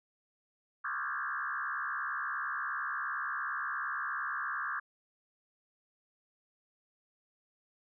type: tone with frequency modulation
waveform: sine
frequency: 1396.9 Hz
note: F6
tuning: in tune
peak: -33 dBFS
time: 0.84-4.8 s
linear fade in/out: 10 ms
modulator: 68.6 Hz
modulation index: 4.4
effects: none

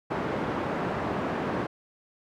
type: band-pass noise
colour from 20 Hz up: pink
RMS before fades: -30 dBFS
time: 0.1-1.67 s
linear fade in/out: 10 ms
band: 170 to 1300 Hz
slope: 12 dB/octave
effects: none

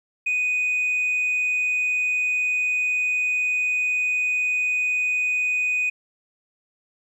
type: tone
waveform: sine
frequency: 2489 Hz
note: D#7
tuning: in tune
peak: -18 dBFS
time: 0.26-5.9 s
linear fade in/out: 10 ms
effects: tanh soft clip ceiling -18 dBFS + 10-bit

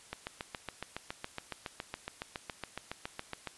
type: click train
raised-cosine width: 0.3 ms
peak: -21 dBFS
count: 25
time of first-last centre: 0.13-3.473 s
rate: 7.18 Hz
effects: white hiss -56 dBFS RMS until 3.57 s + resampled to 24000 Hz

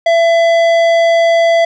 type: tone with tanh clipping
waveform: sine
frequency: 670 Hz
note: E5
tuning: 28 cents sharp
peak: -9 dBFS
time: 0.06-1.65 s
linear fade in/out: 5 ms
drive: 13 dB
effects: none

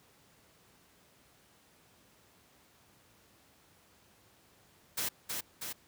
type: noise with echo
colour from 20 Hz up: white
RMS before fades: -34 dBFS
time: 4.97-5.09 s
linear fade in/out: 10 ms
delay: 320 ms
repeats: 2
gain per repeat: -3 dB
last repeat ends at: 5.73 s
effects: pink hiss -64 dBFS RMS until 5.87 s + high-pass 80 Hz 12 dB/octave

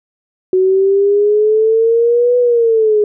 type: exponential two-way sweep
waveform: sine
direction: up then down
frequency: 370 to 493.9 to 414.9 Hz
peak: -8 dBFS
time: 0.53-3.04 s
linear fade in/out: 2 ms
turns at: 2.38 s
effects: none

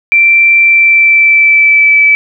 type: tone with pitch glide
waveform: sine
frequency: 2349 to 2306 Hz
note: D7 to D7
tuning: 0 to -32 cents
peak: -3 dBFS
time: 0.12-2.15 s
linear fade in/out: 0 ms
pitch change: -32 cents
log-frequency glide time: 0.6-2.03 s
effects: none

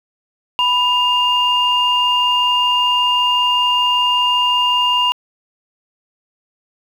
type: tone pair together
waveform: sine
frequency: 987.8 / 2813 Hz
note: B5 / F7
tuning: 0 / +12 cents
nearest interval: octave + tritone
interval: 1812 cents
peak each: -15 / -14 dBFS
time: 0.59-5.12 s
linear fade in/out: 0 ms
effects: tanh soft clip ceiling -5 dBFS + 7-bit

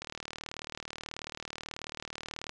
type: click train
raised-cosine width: 0.2 ms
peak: -21 dBFS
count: 96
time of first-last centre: 0.02-2.494 s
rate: 38.4 Hz
effects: resampled to 22050 Hz

